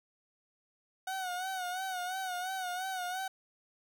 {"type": "tone with vibrato", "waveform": "30% pulse", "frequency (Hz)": 740, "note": "F#5", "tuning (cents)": 0, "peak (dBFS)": -32, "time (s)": [1.07, 3.28], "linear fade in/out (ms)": 5, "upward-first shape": "sine", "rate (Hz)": 2.9, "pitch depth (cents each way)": 64, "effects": []}